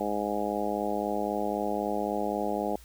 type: harmonic tone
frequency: 103.83 Hz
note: G#2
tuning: in tune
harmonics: 2 / 3 / 4 / 5 / 6 / 7 / 8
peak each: -35 / -35 / -35 / -35 / -35 / -35 / -35 dBFS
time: 0-2.76 s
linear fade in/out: 5 ms
effects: added 60 Hz sine -50 dBFS peak until 2.84 s + white hiss -56 dBFS RMS until 2.84 s